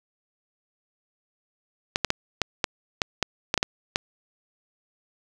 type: clicks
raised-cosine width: 0.2 ms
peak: -4 dBFS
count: 11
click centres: 1.959 / 2.047 / 2.104 / 2.417 / 2.642 / 3.018 / 3.227 / 3.541 / 3.577 / 3.629 / 3.959 s
effects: none